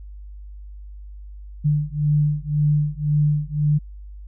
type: beating tone pair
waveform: sine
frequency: 147.9 / 149.8 Hz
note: D3 / D3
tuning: +13 / +35 cents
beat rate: 1.9 Hz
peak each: -20 dBFS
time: 1.64-3.79 s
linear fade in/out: 20 ms
effects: added 50 Hz sine -35 dBFS peak until 4.27 s